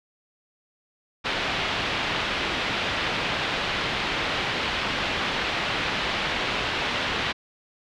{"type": "low-pass noise", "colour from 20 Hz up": "white", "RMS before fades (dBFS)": -27, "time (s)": [1.24, 7.33], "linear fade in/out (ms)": 20, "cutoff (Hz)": 3500, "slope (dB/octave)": 24, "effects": []}